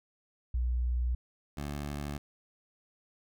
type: tone pair in turn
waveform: sine / 15% pulse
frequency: 60.9 / 72.42 Hz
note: B1 / D2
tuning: -24 / -24 cents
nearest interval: minor third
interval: 300 cents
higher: second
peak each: -27 / -29 dBFS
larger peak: first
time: 0.54-1.15 / 1.57-2.18 s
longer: neither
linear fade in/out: 5 ms
effects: none